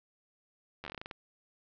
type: slowing click train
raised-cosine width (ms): 0.3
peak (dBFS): -25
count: 11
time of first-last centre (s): 0.84-1.112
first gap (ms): 11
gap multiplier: 1.19
effects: low-pass 5000 Hz 12 dB/octave